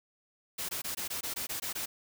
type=noise bursts; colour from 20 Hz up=white; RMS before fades=-36 dBFS; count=10; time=0.58-1.86 s; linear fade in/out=10 ms; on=110 ms; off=20 ms; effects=none